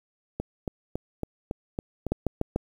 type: two click trains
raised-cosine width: 2 ms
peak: -11 / -16 dBFS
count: 4 / 7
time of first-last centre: 2.12-2.561 / 0.4-2.067 s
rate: 6.81 / 3.6 Hz
effects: 8-bit